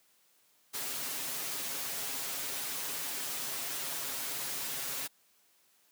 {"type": "noise with comb filter", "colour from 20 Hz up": "white", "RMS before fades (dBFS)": -37, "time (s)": [0.73, 5.08], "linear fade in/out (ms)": 20, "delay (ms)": 7.3, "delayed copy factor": 0.6, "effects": ["white hiss -68 dBFS RMS until 5.91 s", "high-pass 150 Hz 12 dB/octave"]}